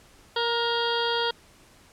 harmonic tone with a mistuned harmonic, 467.9 Hz, A#4, 6 cents sharp, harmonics 1 / 2 / 3 / 4 / 6 / 7 / 8 / 9 / 10, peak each -28 / -29 / -31 / -38 / -39 / -30 / -37 / -40 / -36 dBFS, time 0.36-1.31 s, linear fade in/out 5 ms, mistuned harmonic 3, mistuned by +21 cents, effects pink hiss -55 dBFS RMS until 1.92 s + low-pass 11000 Hz 12 dB/octave

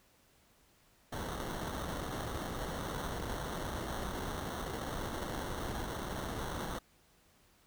pink noise with sample-and-hold, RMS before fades -39 dBFS, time 1.12-6.79 s, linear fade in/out 5 ms, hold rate 2450 Hz, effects pink hiss -67 dBFS RMS until 7.66 s

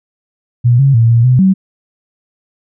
sine tone with pitch steps, 120.7 / 137.5 / 115 / 116.8 / 126.7 / 190.2 Hz, B2 / C#3 / A#2 / A#2 / B2 / F#3, -39 / -14 / -23 / +4 / +45 / +48 cents, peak -5 dBFS, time 0.64-1.54 s, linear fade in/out 20 ms, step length 150 ms, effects none

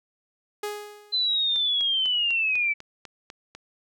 sawtooth tone with exponential decay, 415.9 Hz, G#4, 2 cents sharp, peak -23 dBFS, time 0.63-1.37 s, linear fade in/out 5 ms, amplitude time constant 160 ms
sine linear sweep, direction down, 4066 to 2290 Hz, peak -21 dBFS, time 1.12-2.74 s, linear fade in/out 20 ms
click train, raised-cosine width 0.2 ms, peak -23 dBFS, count 9, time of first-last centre 1.56-3.55 s, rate 4.02 Hz
effects none

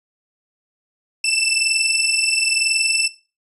20% pulse tone pair together, 2647 / 2668 Hz, E7 / E7, +7 / +20 cents, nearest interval unison, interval 13 cents, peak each -15 dBFS, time 1.24-3.08 s, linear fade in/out 5 ms, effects noise-tail reverb RT60 0.3 s tail -17 dB re dry + resampled to 32000 Hz

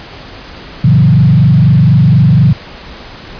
sine tone with frequency modulation, 141.8 Hz, C#3, 40 cents sharp, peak -3 dBFS, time 0.84-2.53 s, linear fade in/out 5 ms, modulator 24.1 Hz, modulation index 1.4, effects pink hiss -30 dBFS RMS until 3.39 s + resampled to 11025 Hz

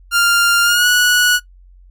sawtooth tone with pitch glide, 1396.9 to 1467.2 Hz, F6 to F#6, 0 to -15 cents, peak -7 dBFS, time 0.11-1.4 s, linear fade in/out 50 ms, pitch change +85 cents, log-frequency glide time 0.63-0.87 s, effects noise-tail reverb RT60 0.1 s tail -17 dB re dry + added 45 Hz sine -41 dBFS peak until 1.9 s

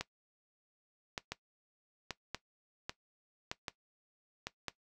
two click trains, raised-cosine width 0.2 ms, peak -19 / -20 dBFS, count 5 / 5, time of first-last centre 0.01-4.683 / 1.32-4.47 s, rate 0.856 / 1.27 Hz, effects noise-tail reverb RT60 0.1 s tail -17 dB re dry

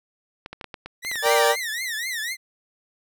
clicks, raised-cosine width 0.3 ms, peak -19 dBFS, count 10, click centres 0.461 / 0.53 / 0.612 / 0.643 / 0.742 / 0.86 / 1.049 / 1.115 / 1.157 / 1.26 s
sawtooth tone with vibrato, 1907 Hz, A#6, 39 cents sharp, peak -23 dBFS, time 1.02-2.37 s, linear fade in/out 50 ms, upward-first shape triangle, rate 4 Hz, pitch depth 210 cents each way
30% pulse chord, G minor, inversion first, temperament equal, 466.2 / 587.3 / 784 Hz, Bb4 / D5 / G5, 0 / 0 / 0 cents, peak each -18 / -18 / -20 dBFS, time 1.22-1.56 s, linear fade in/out 50 ms
effects none

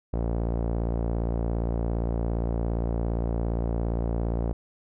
sawtooth tone with low-pass filter, 57.4 Hz, A#1, 26 cents flat, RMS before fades -27 dBFS, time 0.13-4.53 s, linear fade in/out 5 ms, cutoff 630 Hz, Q 1.3, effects none

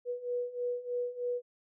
sine beating tone pair, 486.9 / 490.1 Hz, B4 / B4, -25 / -13 cents, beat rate 3.2 Hz, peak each -37 / -34 dBFS, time 0.05-1.42 s, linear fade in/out 50 ms, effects none

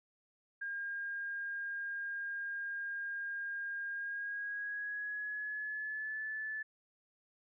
sine tone with pitch glide, 1614 to 1739.9 Hz, G#6 to A6, -50 to -20 cents, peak -37 dBFS, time 0.61-6.63 s, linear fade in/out 10 ms, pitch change +130 cents, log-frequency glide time 3.91-6.21 s, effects none

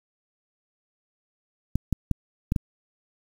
clicks, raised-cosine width 5 ms, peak -10 dBFS, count 5, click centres 1.756 / 1.927 / 2.113 / 2.521 / 2.562 s, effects 7-bit

